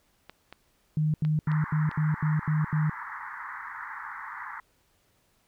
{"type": "clicks", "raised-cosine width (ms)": 0.3, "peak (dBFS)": -26, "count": 5, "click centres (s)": [0.296, 0.526, 1.25, 1.517, 1.914]}
{"type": "tone bursts", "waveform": "sine", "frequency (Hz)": 153.7, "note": "D#3", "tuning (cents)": -21, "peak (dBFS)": -22, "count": 8, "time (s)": [0.97, 2.897], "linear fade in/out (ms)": 2, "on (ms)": 170, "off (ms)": 81}
{"type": "band-pass noise", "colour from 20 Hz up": "pink", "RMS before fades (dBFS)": -39, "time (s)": [1.47, 4.6], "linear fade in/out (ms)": 2, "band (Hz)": [870, 2000], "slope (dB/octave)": 96}
{"effects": ["pink hiss -68 dBFS RMS until 5.47 s"]}